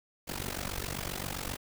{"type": "noise with amplitude modulation", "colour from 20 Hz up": "pink", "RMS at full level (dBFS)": -33, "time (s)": [0.27, 1.57], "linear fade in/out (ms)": 20, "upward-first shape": "sine", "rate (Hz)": 47.5, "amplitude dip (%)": 90, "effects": []}